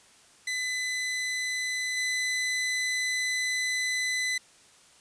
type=tone with level steps; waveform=sawtooth; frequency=2009 Hz; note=B6; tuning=29 cents sharp; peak=-25 / -23 dBFS; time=0.47-4.38 s; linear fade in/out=5 ms; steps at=1.97 s; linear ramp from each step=2 ms; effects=white hiss -57 dBFS RMS until 5 s + resampled to 22050 Hz